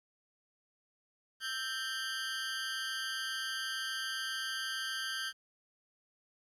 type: tone with amplitude modulation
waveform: 20% pulse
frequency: 1568 Hz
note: G6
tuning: in tune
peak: -27 dBFS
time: 1.4-5.33 s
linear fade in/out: 50 ms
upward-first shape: sine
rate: 247 Hz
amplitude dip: 80%
effects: low-pass 11000 Hz 12 dB/octave + 11-bit